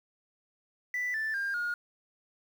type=tone with pitch steps; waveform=sine; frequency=1980 / 1762 / 1602 / 1431 Hz; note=B6 / A6 / G6 / F6; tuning=+4 / +2 / +37 / +42 cents; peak=-28 dBFS; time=0.94-1.74 s; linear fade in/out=2 ms; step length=200 ms; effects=tanh soft clip ceiling -26 dBFS + 9-bit